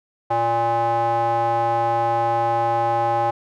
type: tone with band-pass filter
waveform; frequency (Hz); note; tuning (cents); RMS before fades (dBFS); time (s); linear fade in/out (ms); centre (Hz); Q
square; 116.54; A#2; 0; -20; 0.3-3.31; 10; 790; 4.5
effects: none